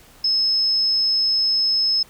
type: tone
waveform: sine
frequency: 5190 Hz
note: E8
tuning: 28 cents flat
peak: -16 dBFS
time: 0.24-2.03 s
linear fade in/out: 5 ms
effects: pink hiss -49 dBFS RMS until 2.09 s